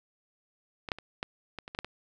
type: clicks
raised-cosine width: 0.3 ms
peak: -21 / -12 / -27 / -16 / -22 / -26 / -23 / -13 / -22 dBFS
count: 9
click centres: 0.888 / 0.918 / 0.986 / 1.229 / 1.587 / 1.679 / 1.749 / 1.789 / 1.846 s
effects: none